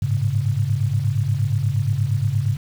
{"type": "tone cluster", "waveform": "sine", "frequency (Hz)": [100.6, 109.1, 138.1], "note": ["G2", "A2", "C#3"], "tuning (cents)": [45, -14, -6], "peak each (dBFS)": -22, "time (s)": [0.02, 2.57], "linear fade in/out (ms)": 5, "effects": ["7-bit"]}